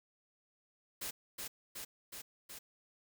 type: noise with echo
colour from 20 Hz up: white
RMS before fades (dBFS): -41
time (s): 1.01-1.11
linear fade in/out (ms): 10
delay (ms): 370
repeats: 4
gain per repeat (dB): -2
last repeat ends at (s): 2.59
effects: none